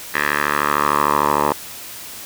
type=tone with band-pass filter sweep; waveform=10% pulse; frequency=73.3 Hz; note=D2; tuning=3 cents flat; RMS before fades=-18 dBFS; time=0.14-1.53 s; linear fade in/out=5 ms; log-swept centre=1800 to 830 Hz; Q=3; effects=white hiss -34 dBFS RMS until 2.25 s